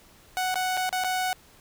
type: tone with dropouts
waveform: sawtooth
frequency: 741 Hz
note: F#5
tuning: 2 cents sharp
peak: -21 dBFS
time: 0.37-1.33 s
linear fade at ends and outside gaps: 0 ms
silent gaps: 0.543-0.556 / 0.77-0.774 / 0.892-0.927 / 1.038-1.045 s
effects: pink hiss -55 dBFS RMS until 1.6 s